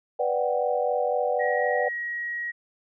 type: chord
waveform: sine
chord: G major seventh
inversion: first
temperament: equal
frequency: 493.9 / 587.3 / 740 / 784 Hz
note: B4 / D5 / F#5 / G5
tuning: 0 / 0 / 0 / 0 cents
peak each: -26 / -27 / -28 / -32 dBFS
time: 0.19-1.89 s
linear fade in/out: 10 ms
type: tone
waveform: sine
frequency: 1900 Hz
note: A#6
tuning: 33 cents sharp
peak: -28 dBFS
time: 1.39-2.52 s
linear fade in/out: 20 ms
effects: none